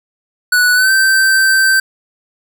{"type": "tone with pitch glide", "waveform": "square", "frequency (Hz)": [1477, 1554], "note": ["F#6", "G6"], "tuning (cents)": [-3, -16], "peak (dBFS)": -9, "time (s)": [0.52, 1.8], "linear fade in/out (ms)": 5, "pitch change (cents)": 87, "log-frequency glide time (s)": [0.74, 0.91], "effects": []}